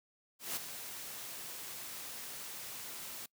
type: noise with ADSR envelope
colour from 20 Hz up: white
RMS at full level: -36 dBFS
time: 0.39-3.26 s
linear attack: 180 ms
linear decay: 3 ms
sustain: -9 dB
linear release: 5 ms
effects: noise-tail reverb RT60 0.1 s tail -23 dB re dry + high-pass 100 Hz 12 dB/octave